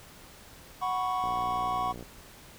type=chord; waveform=triangle; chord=F# suspended fourth; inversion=none; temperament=equal; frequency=740 / 987.8 / 1108.7 Hz; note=F#5 / B5 / C#6; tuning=0 / 0 / 0 cents; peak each=-29 / -33 / -29 dBFS; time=0.81-1.93 s; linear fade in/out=20 ms
type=click train; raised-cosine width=2 ms; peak=-29 dBFS; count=48; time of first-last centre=1.24-2.026 s; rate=59.8 Hz
effects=pink hiss -51 dBFS RMS until 2.58 s